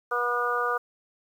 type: harmonic tone with a mistuned harmonic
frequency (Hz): 242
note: B3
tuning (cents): -35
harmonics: 2 / 3 / 4 / 5 / 6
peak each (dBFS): -30 / -34 / -34 / -27 / -30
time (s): 0.11-0.78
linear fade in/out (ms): 10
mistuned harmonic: 4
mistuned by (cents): +15
effects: 9-bit